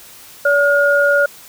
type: tone pair together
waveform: sine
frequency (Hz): 572 / 1428.1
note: D5 / F6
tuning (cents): -46 / +38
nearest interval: octave + major third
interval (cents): 1584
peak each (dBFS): -13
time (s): 0.45-1.26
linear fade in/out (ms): 5
effects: white hiss -40 dBFS RMS until 1.48 s